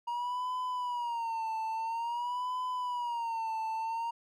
triangle tone with vibrato, 945 Hz, A#5, 23 cents sharp, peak -30 dBFS, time 0.07-4.11 s, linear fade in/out 10 ms, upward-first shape sine, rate 0.49 Hz, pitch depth 110 cents each way, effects none

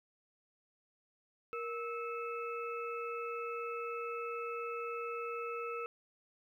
harmonic tone with a mistuned harmonic, 435.5 Hz, A4, 18 cents flat, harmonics 1 / 3 / 5 / 6, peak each -40 / -41 / -55 / -46 dBFS, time 1.53-5.86 s, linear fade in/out 0 ms, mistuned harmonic 1, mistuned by +130 cents, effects 12-bit

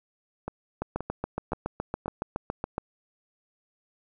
two click trains, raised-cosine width 1 ms, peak -15 / -18 dBFS, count 15 / 4, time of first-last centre 0.82-2.781 / 0.48-2.059 s, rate 7.14 / 1.9 Hz, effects none

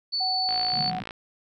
sine tone, 4474 Hz, C#8, 15 cents sharp, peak -24 dBFS, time 0.12-0.91 s, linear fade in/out 20 ms
sine tone with pitch glide, 751 to 739.4 Hz, F#5 to F#5, +26 to -1 cents, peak -28 dBFS, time 0.2-1 s, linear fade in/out 10 ms, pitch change -27 cents, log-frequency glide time 0.46-0.57 s
click train, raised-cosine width 0.3 ms, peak -20 dBFS, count 36, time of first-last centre 0.49-1.108 s, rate 56.6 Hz
pink band-pass noise, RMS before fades -36 dBFS, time 0.73-1.03 s, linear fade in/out 2 ms, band 130 to 240 Hz, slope 48 dB/octave
effects none

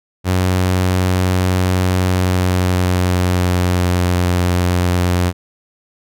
sawtooth tone with pitch glide, 92 to 89.17 Hz, F#2 to F2, -9 to +37 cents, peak -9 dBFS, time 0.24-5.33 s, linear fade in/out 50 ms, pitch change -54 cents, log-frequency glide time 2.04-4.15 s, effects none

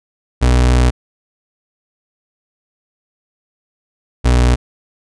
35% pulse tone pair in turn, 61.74 / 61.28 Hz, B1 / B1, 0 / -13 cents, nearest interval unison, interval 13 cents, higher first, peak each -7 dBFS, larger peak neither, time 0.41-0.91 / 4.24-4.56 s, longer first, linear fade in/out 20 ms, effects resampled to 22050 Hz

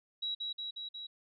sine tone with echo, 3877 Hz, B7, 33 cents flat, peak -33 dBFS, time 0.22-0.35 s, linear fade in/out 10 ms, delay 180 ms, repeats 4, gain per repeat -2 dB, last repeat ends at 1.07 s, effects none

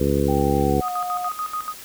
harmonic tone, 70.4 Hz, C#2, 27 cents sharp, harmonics 1 / 2 / 3 / 4 / 5 / 6 / 7, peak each -25 / -25 / -25 / -25 / -25 / -25 / -25 dBFS, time 0-0.81 s, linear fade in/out 5 ms
sine tone with pitch glide, 784 to 718.9 Hz, G5 to F5, 0 to +50 cents, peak -25 dBFS, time 0.28-1.29 s, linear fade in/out 10 ms, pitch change -150 cents, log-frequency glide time 0.59-0.92 s
sine tone with tremolo, 1246 Hz, D#6, 2 cents sharp, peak -23 dBFS, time 0.81-1.74 s, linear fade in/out 50 ms, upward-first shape square, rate 6.9 Hz, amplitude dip 75%
effects white hiss -40 dBFS RMS until 1.84 s

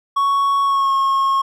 triangle tone with pitch glide, 1112 to 1086 Hz, C#6 to C#6, +5 to -36 cents, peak -12 dBFS, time 0.16-1.42 s, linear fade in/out 10 ms, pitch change -41 cents, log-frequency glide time 0.63-0.93 s, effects none

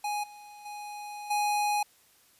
square tone with level steps, 830.6 Hz, G#5, in tune, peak -30 / -47 / -39 / -26 dBFS, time 0.04-1.83 s, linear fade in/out 5 ms, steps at 0.23 / 0.65 / 1.3 s, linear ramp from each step 10 ms, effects white hiss -62 dBFS RMS until 2.39 s + resampled to 32000 Hz

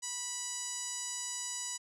5% pulse tone with low-pass filter, 981 Hz, B5, 12 cents flat, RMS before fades -39 dBFS, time 0.02-1.78 s, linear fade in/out 20 ms, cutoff 7500 Hz, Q 4.4, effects none

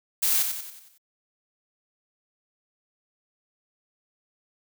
blue noise with echo, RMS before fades -23 dBFS, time 0.22-0.43 s, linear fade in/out 10 ms, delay 92 ms, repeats 6, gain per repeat -6 dB, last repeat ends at 0.982 s, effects none

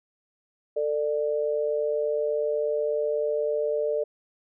sine tone pair together, 446 / 594.2 Hz, A4 / D5, +23 / +20 cents, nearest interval perfect fourth, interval 497 cents, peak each -26 dBFS, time 0.76-4.04 s, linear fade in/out 10 ms, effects none

